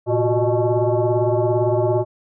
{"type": "tone with frequency modulation", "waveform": "sine", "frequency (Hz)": 130.81, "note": "C3", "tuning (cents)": 0, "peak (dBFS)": -15, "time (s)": [0.06, 2.05], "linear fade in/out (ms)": 50, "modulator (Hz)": 244, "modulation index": 2.6, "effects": []}